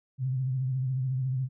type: tone with vibrato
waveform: sine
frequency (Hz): 130.2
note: C3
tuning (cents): -8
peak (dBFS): -26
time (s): 0.18-1.49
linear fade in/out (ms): 50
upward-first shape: triangle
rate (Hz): 14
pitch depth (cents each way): 73
effects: none